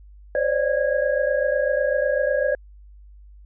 sine tone cluster, 519 / 571 / 599 / 1646 Hz, C5 / D5 / D5 / G#6, -14 / -49 / +34 / -16 cents, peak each -23 / -23 / -24 / -28 dBFS, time 0.35-2.55 s, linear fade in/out 2 ms, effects added 50 Hz sine -43 dBFS peak until 3.45 s

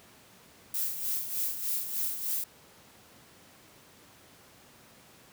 violet noise with tremolo, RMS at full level -30 dBFS, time 0.74-2.44 s, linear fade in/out 2 ms, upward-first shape sine, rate 3.3 Hz, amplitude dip 60%, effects pink hiss -56 dBFS RMS until 5.32 s + high-pass 100 Hz 12 dB/octave

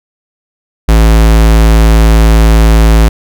square tone, 55 Hz, A1, in tune, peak -3 dBFS, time 0.88-3.09 s, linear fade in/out 10 ms, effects none

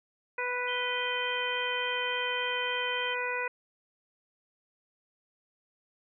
harmonic tone, 493.9 Hz, B4, in tune, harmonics 1 / 2 / 3 / 4 / 5, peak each -36 / -36 / -36 / -36 / -36 dBFS, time 0.38-3.48 s, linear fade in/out 5 ms
sine tone with vibrato, 3108 Hz, G7, 16 cents flat, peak -35 dBFS, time 0.67-3.15 s, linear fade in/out 20 ms, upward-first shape sine, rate 3.5 Hz, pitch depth 9 cents each way
effects none

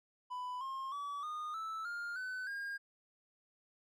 triangle tone with pitch steps, 996 / 1067.5 / 1144.1 / 1226.2 / 1314.2 / 1408.6 / 1509.7 / 1618 Hz, B5 / C6 / D6 / D#6 / E6 / F6 / F#6 / G#6, +14 / +34 / -46 / -26 / -6 / +14 / +34 / -46 cents, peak -37 dBFS, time 0.3-2.78 s, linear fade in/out 20 ms, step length 310 ms, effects none

